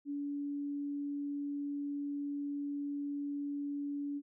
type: tone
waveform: sine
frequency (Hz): 286.1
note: D4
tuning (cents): -45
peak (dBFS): -35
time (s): 0.05-4.22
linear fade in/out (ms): 50
effects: none